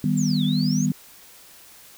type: chord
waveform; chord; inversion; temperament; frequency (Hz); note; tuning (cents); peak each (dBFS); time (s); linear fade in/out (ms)
sine; Eb augmented; none; equal; 155.56 / 196 / 246.9; Eb3 / G3 / B3; 0 / 0 / 0; -23; 0.04-0.92; 2
type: exponential two-way sweep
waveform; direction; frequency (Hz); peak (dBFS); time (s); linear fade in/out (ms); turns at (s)
sine; down then up; 7550 to 3330 to 6870; -30; 0.17-0.86; 5; 0.44
effects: white hiss -48 dBFS RMS until 1.97 s